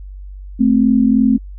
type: tone pair together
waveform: sine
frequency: 218.5 / 261.6 Hz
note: A3 / C4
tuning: -12 / 0 cents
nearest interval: minor third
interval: 312 cents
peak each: -12 dBFS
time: 0.59-1.38 s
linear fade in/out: 20 ms
effects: added 48 Hz sine -29 dBFS peak until 1.58 s